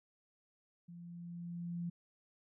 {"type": "tone with level ramp", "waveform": "sine", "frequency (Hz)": 172.3, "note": "F3", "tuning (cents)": -23, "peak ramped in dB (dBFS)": [-49, -36], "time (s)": [0.88, 1.9], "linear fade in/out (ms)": 10, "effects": []}